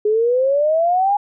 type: exponential sweep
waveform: sine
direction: up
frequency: 415.3 to 830.6 Hz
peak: -13 dBFS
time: 0.05-1.17 s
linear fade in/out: 5 ms
effects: none